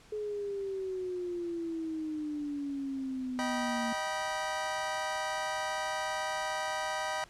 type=exponential sweep; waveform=sine; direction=down; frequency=427.1 to 230 Hz; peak=-33 dBFS; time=0.12-3.93 s; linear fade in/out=5 ms
type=chord; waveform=25% pulse; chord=Eb augmented; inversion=none; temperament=just; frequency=622.3 / 777.8 / 972.3 Hz; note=Eb5 / G5 / B5; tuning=0 / -14 / -27 cents; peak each=-33 dBFS; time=3.39-7.24 s; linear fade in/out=0 ms
effects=pink hiss -58 dBFS RMS until 7.29 s + low-pass 8000 Hz 12 dB/octave